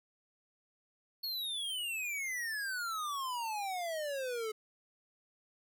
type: exponential sweep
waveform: square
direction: down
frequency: 4404 to 426 Hz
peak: -36 dBFS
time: 1.23-4.52 s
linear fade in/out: 10 ms
effects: none